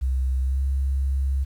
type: tone with pitch glide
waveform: sine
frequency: 65 to 67.56 Hz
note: C2 to C#2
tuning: -11 to -44 cents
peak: -20 dBFS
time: 0.01-1.45 s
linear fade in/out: 20 ms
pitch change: +67 cents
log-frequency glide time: 0.42-0.61 s
effects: 9-bit